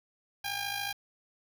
10% pulse tone with amplitude modulation, 805 Hz, G5, 46 cents sharp, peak -22 dBFS, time 0.44-0.93 s, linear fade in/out 10 ms, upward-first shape sine, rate 53.8 Hz, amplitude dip 60%, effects 8-bit

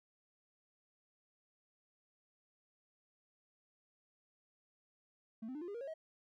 triangle tone with pitch steps, 222.5 / 258.6 / 300.5 / 349.1 / 405.7 / 471.5 / 547.9 / 636.6 Hz, A3 / C4 / D4 / F4 / G#4 / A#4 / C#5 / D#5, +20 / -20 / +40 / -1 / -41 / +20 / -20 / +39 cents, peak -39 dBFS, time 5.42-5.94 s, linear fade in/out 10 ms, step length 65 ms, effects tanh soft clip ceiling -36 dBFS

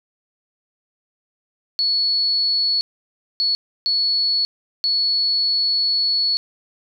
sine tone bursts at uneven times, 4400 Hz, C#8, 14 cents flat, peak -16 dBFS, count 4, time 1.79-2.81 / 3.4-3.55 / 3.86-4.45 / 4.84-6.37 s, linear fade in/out 0 ms, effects none

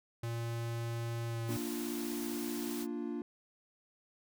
square tone with pitch glide, 116.54 to 115.07 Hz, A#2 to A#2, 0 to -22 cents, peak -36 dBFS, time 0.23-1.57 s, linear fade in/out 5 ms, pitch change -22 cents, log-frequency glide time 1.26-1.43 s
white noise, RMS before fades -45 dBFS, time 1.47-2.87 s, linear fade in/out 50 ms
triangle chord, Bb major, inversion none, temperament equal, 233.1 / 293.7 / 349.2 Hz, Bb3 / D4 / F4, 0 / 0 / 0 cents, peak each -38 / -38 / -39 dBFS, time 1.49-3.22 s, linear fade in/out 2 ms
effects none

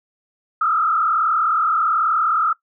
sine tone with frequency modulation, 1300 Hz, E6, 24 cents flat, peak -15 dBFS, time 0.61-2.53 s, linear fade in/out 5 ms, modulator 38.8 Hz, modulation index 1.9, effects noise-tail reverb RT60 0.1 s tail -18 dB re dry

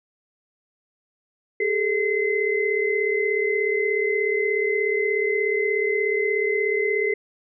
sine tone cluster, 401 / 437.7 / 2054 Hz, G4 / A4 / C7, +39 / -9 / -33 cents, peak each -24 dBFS, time 1.6-7.14 s, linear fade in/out 5 ms, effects none

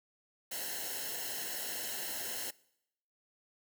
white noise with comb filter, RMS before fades -39 dBFS, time 0.51-2.51 s, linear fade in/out 10 ms, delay 0.84 ms, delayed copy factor -0.8, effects noise-tail reverb RT60 0.8 s tail -23 dB re dry

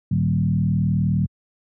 sine tone with frequency modulation, 143.3 Hz, D3, 42 cents flat, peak -16 dBFS, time 0.11-1.26 s, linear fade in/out 5 ms, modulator 39.8 Hz, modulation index 1.5, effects high-pass 80 Hz 12 dB/octave

